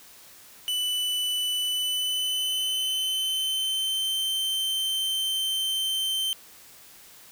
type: tone with pitch glide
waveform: 45% pulse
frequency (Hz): 2986 to 3106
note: F#7 to G7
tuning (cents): +15 to -17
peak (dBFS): -25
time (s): 0.68-6.33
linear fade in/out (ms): 0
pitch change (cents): +68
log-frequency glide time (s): 1.59-4.15
effects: white hiss -50 dBFS RMS until 7.31 s